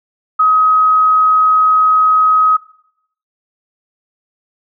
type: tone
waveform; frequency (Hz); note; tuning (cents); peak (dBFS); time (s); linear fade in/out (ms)
sine; 1266; D#6; +30; -7; 0.39-2.57; 10
effects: noise-tail reverb RT60 0.7 s tail -18 dB re dry